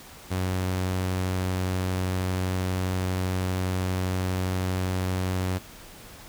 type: tone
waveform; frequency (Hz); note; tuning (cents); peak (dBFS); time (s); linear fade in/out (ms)
sawtooth; 92.5; F#2; 0; -21; 0.3-5.59; 20
effects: pink hiss -46 dBFS RMS until 6.28 s